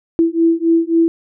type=beating tone pair; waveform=sine; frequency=329.6 / 333.3 Hz; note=E4 / E4; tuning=0 / +19 cents; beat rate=3.7 Hz; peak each=-14 dBFS; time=0.19-1.08 s; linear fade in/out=0 ms; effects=none